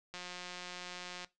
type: click train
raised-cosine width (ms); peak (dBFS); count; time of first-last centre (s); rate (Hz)
0.2; -27; 199; 0.14-1.246; 179
effects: noise-tail reverb RT60 0.2 s tail -19 dB re dry + resampled to 22050 Hz